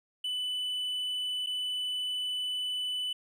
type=tone with dropouts; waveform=triangle; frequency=2991 Hz; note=F#7; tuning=18 cents sharp; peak=-29 dBFS; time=0.24-3.13 s; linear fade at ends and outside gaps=5 ms; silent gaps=1.463-1.469 s; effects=none